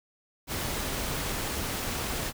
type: noise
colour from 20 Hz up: pink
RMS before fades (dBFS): -32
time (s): 0.47-2.33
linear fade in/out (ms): 50
effects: none